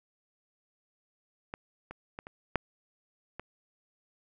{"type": "clicks", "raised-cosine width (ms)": 0.5, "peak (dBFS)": [-22, -27, -24, -29, -11, -24], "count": 6, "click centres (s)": [1.539, 1.91, 2.189, 2.269, 2.557, 3.396], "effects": []}